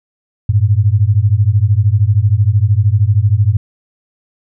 sine beating tone pair, 97.2 / 110.2 Hz, G2 / A2, -14 / +3 cents, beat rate 13 Hz, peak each -11 dBFS, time 0.49-3.57 s, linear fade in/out 5 ms, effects none

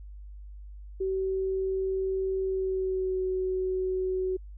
sine tone with pitch glide, 381.4 to 373.1 Hz, G4 to F#4, -47 to +14 cents, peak -26 dBFS, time 1-4.37 s, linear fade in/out 10 ms, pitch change -39 cents, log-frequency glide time 2.41-3.22 s, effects added 50 Hz sine -41 dBFS peak until 4.57 s

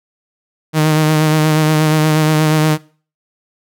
sawtooth tone with vibrato, 155 Hz, D#3, 6 cents flat, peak -6 dBFS, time 0.73-2.78 s, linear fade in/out 50 ms, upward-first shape sine, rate 8.4 Hz, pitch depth 25 cents each way, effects noise-tail reverb RT60 0.4 s tail -21 dB re dry

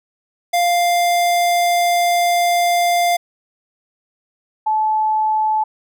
square / sine tone pair in turn, 698.5 / 865.6 Hz, F5 / A5, 0 / -29 cents, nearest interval major third, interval 371 cents, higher second, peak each -14 dBFS, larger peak neither, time 0.53-3.17 / 4.66-5.64 s, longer first, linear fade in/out 10 ms, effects none

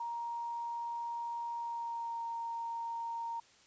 sine tone with pitch glide, 938 to 926.7 Hz, A#5 to A#5, +11 to -10 cents, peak -36 dBFS, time 0-3.4 s, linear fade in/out 5 ms, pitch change -21 cents, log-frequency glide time 1.55-2.23 s, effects white hiss -63 dBFS RMS until 3.66 s + resampled to 16000 Hz

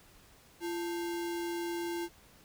sine tone with sample-and-hold, 342 Hz, F4, 36 cents flat, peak -33 dBFS, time 0.6-2.09 s, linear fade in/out 50 ms, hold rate 1225 Hz, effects pink hiss -60 dBFS RMS until 2.44 s

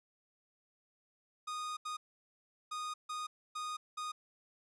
45% pulse tone bursts at uneven times, 1235 Hz, D#6, 13 cents flat, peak -38 dBFS, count 6, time 1.47-1.77 / 1.85-1.97 / 2.71-2.94 / 3.09-3.27 / 3.55-3.77 / 3.97-4.12 s, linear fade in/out 10 ms, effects resampled to 22050 Hz + 13-bit

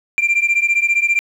sine beating tone pair, 2364 / 2379 Hz, D7 / D7, +11 / +22 cents, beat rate 15 Hz, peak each -14 dBFS, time 0.18-1.19 s, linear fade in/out 0 ms, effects tanh soft clip ceiling -10 dBFS + 8-bit

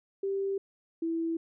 sine tone pair in turn, 392 / 329.6 Hz, G4 / E4, 0 / 0 cents, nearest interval minor third, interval 300 cents, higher first, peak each -28 dBFS, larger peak neither, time 0.23-0.58 / 1.02-1.37 s, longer neither, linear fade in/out 5 ms, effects none

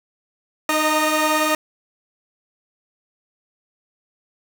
25% pulse tone cluster, 306.7 / 624 / 923 / 1230 Hz, D#4 / D#5 / A#5 / D#6, -25 / +5 / -17 / -20 cents, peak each -19 dBFS, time 0.69-1.55 s, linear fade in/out 2 ms, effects 8-bit

